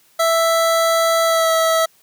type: tone with pitch glide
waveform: 25% pulse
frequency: 660 to 651.3 Hz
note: E5 to E5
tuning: +2 to -21 cents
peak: -10 dBFS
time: 0.19-1.86 s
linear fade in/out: 10 ms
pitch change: -23 cents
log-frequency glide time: 1.25-1.51 s
effects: white hiss -55 dBFS RMS until 2.02 s + high-pass 80 Hz 12 dB/octave